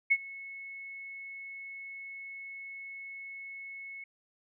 sine tone with ADSR envelope, 2195 Hz, C#7, 18 cents flat, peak -19 dBFS, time 0.1-4.04 s, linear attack 18 ms, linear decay 50 ms, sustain -22 dB, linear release 4 ms, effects none

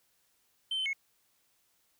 sine tone with pitch steps, 3098 / 3067 / 2185 Hz, G7 / G7 / C#7, -21 / -38 / -26 cents, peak -28 dBFS, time 0.71-0.932 s, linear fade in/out 5 ms, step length 74 ms, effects tanh soft clip ceiling -28 dBFS + white hiss -72 dBFS RMS until 1.99 s

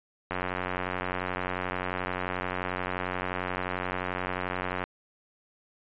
click train, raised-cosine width 0.5 ms, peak -15 dBFS, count 415, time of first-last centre 0.31-4.84 s, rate 91.4 Hz, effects resampled to 8000 Hz

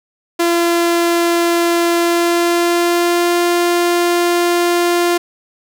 sawtooth tone with pitch glide, 341.8 to 348 Hz, F4 to F4, -37 to -6 cents, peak -8 dBFS, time 0.39-5.18 s, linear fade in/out 10 ms, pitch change +31 cents, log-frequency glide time 1.97-3.38 s, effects none

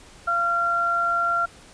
sine tone pair together, 686.7 / 1375 Hz, F5 / F6, -29 / -27 cents, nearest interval octave, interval 1202 cents, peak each -28 / -20 dBFS, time 0.27-1.46 s, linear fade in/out 10 ms, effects pink hiss -48 dBFS RMS until 1.73 s + resampled to 22050 Hz

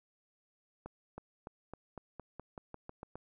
accelerating click train, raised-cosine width 1 ms, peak -30 dBFS, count 12, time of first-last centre 0.86-3.156 s, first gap 320 ms, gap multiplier 0.91, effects none

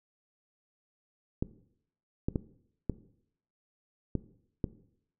clicks, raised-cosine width 3 ms, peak -16 dBFS, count 6, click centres 1.425 / 2.285 / 2.358 / 2.897 / 4.153 / 4.642 s, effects noise-tail reverb RT60 0.7 s tail -17 dB re dry

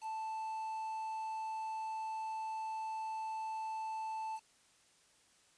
triangle tone with quantisation, 880 Hz, A5, in tune, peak -36 dBFS, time 0.01-4.4 s, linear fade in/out 50 ms, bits 9, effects white hiss -68 dBFS RMS until 5.57 s + resampled to 22050 Hz

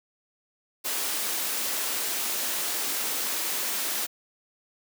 white high-pass noise, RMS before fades -29 dBFS, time 0.84-4.07 s, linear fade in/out 20 ms, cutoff 230 Hz, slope 24 dB/octave, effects none

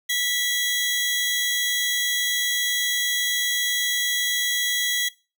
sawtooth tone pair together, 1963 / 3312 Hz, B6 / G#7, -11 / -5 cents, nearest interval major sixth, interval 906 cents, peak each -21 dBFS, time 0.09-5.09 s, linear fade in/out 10 ms, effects noise-tail reverb RT60 0.3 s tail -20 dB re dry

